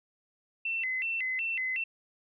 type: tone with vibrato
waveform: sine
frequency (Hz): 2341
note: D7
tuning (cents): -6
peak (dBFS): -29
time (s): 0.65-1.84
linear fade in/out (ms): 5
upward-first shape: square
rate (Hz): 2.7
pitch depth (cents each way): 240
effects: none